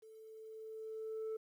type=tone with level ramp; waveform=sine; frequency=440 Hz; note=A4; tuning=in tune; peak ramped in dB=-55 to -35 dBFS; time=0.02-1.37 s; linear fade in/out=10 ms; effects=tanh soft clip ceiling -37 dBFS + 12-bit